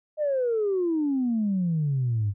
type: exponential sweep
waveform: sine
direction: down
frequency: 622.3 to 97.4 Hz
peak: -21 dBFS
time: 0.17-2.34 s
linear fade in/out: 50 ms
effects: tanh soft clip ceiling -18 dBFS